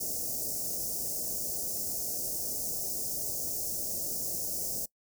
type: band-stop noise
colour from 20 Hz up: white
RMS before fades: -34 dBFS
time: 0-4.86 s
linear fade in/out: 10 ms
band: 700 to 5200 Hz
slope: 48 dB/octave
effects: noise-tail reverb RT60 0.1 s tail -23 dB re dry